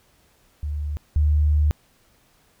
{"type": "tone pair in turn", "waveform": "sine", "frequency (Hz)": [74, 74.99], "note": ["D2", "D2"], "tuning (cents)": [14, 37], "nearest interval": "unison", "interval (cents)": 23, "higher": "second", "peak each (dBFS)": [-24, -15], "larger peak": "second", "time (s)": [[0.63, 0.97], [1.16, 1.71]], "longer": "second", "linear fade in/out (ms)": 0, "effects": ["pink hiss -60 dBFS RMS until 2.6 s"]}